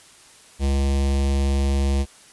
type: tone with notch filter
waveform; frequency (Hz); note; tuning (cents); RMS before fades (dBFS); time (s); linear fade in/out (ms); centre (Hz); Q
square; 68.8; C#2; -12; -20; 0.59-2.06; 50; 1400; 1
effects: white hiss -49 dBFS RMS until 2.32 s + resampled to 24000 Hz